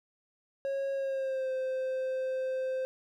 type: tone with pitch glide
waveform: triangle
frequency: 547 to 520.8 Hz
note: C#5 to C5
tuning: -23 to -8 cents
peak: -28 dBFS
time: 0.65-2.85 s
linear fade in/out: 0 ms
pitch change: -85 cents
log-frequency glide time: 0.93-1.52 s
effects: none